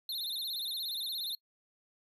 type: tone with vibrato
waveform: square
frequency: 3915 Hz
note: B7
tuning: 16 cents flat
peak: -35 dBFS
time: 0.09-1.35 s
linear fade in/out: 2 ms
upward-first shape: sine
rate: 17 Hz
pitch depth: 170 cents each way
effects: noise-tail reverb RT60 0.1 s tail -25 dB re dry